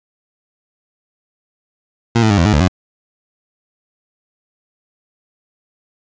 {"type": "tone with pitch steps", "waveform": "20% pulse", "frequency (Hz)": [116.5, 109.8, 101.5, 84.1, 105.9, 73.5, 91.8], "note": ["A#2", "A2", "G#2", "E2", "G#2", "D2", "F#2"], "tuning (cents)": [-1, -3, -39, 35, 34, 2, -13], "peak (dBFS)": -5, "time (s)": [2.15, 2.682], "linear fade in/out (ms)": 10, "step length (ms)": 76, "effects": ["resampled to 16000 Hz", "7-bit"]}